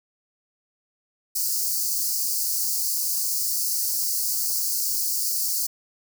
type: high-pass noise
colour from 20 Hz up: white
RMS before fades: -25 dBFS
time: 1.35-5.67 s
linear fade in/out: 10 ms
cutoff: 4400 Hz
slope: 96 dB/octave
effects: none